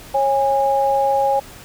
sine tone pair together, 547.3 / 820 Hz, C#5 / G#5, -22 / -22 cents, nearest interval perfect fifth, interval 700 cents, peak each -18 / -16 dBFS, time 0.14-1.4 s, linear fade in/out 10 ms, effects pink hiss -40 dBFS RMS until 1.64 s

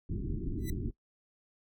pink low-pass noise, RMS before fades -35 dBFS, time 0.09-0.91 s, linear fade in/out 10 ms, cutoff 390 Hz, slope 96 dB/octave
5% pulse tone with exponential growth, 1987 Hz, B6, 10 cents sharp, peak -28 dBFS, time 0.58-0.7 s, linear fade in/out 2 ms, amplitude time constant 24 ms
effects noise-tail reverb RT60 0.1 s tail -19 dB re dry

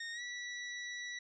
sawtooth tone with pitch glide, 1847 to 1951.2 Hz, A#6 to B6, -16 to -21 cents, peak -37 dBFS, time 0-1.19 s, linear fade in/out 5 ms, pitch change +95 cents, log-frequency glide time 0.12-0.22 s, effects resampled to 16000 Hz + 13-bit

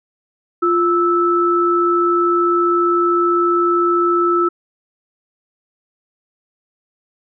sine tone pair together, 348.4 / 1313 Hz, F4 / E6, -4 / -7 cents, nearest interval octave + major seventh, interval 2297 cents, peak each -15 dBFS, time 0.62-4.49 s, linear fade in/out 10 ms, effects none

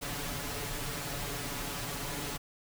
pink noise with comb filter, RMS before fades -37 dBFS, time 0.01-2.38 s, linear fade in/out 20 ms, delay 7 ms, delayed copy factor +0.85, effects none

